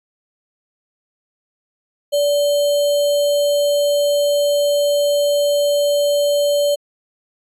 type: tone with sample-and-hold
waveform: sine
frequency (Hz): 578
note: D5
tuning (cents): -28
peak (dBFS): -13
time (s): 2.12-6.76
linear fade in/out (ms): 20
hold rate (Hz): 3675
effects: resampled to 32000 Hz